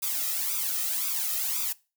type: noise with flanger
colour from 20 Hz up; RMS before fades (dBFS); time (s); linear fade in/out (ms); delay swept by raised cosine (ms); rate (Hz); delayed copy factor
blue; -29; 0.02-1.73; 10; 0.82 to 1.6; 1.9; +0.95
effects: noise-tail reverb RT60 0.3 s tail -21 dB re dry